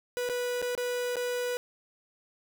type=tone with dropouts; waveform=45% pulse; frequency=491.2 Hz; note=B4; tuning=9 cents flat; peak=-29 dBFS; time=0.17-1.57 s; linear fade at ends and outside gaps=0 ms; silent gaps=0.29-0.297 / 0.617-0.625 / 0.751-0.777 / 1.157-1.167 s; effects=none